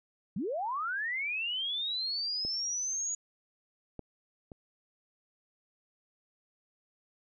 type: linear sweep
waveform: sine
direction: up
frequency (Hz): 154.6 to 6830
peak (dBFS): -31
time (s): 0.36-3.15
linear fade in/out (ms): 5
type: clicks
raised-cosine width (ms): 2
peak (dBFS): -29 / -27 / -32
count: 3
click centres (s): 2.45 / 3.993 / 4.518
effects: none